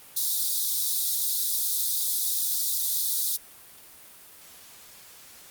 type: high-pass noise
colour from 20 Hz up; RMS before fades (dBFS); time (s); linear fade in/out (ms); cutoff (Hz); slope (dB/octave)
white; -26; 0.16-3.37; 10; 3500; 96
effects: white hiss -49 dBFS RMS until 5.5 s + Opus 32 kbps